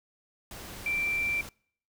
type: tone in noise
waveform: sine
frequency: 2349 Hz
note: D7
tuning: in tune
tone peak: -27 dBFS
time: 0.86-1.41 s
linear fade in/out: 2 ms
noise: pink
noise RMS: -43 dBFS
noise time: 0.51-1.49 s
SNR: +13 dB
effects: noise-tail reverb RT60 0.6 s tail -26 dB re dry